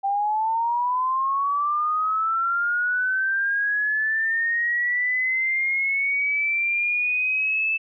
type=linear sweep; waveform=sine; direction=up; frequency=783 to 2637 Hz; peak=-20 dBFS; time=0.03-7.78 s; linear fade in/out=20 ms; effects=none